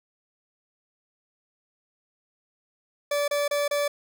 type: tone bursts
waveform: 40% pulse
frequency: 579 Hz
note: D5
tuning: 25 cents flat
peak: -22 dBFS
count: 4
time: 3.11-3.88 s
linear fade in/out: 5 ms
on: 170 ms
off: 30 ms
effects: none